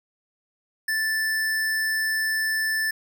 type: tone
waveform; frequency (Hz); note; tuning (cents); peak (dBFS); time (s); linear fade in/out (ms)
square; 1760; A6; 0; -23; 0.88-2.91; 5
effects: none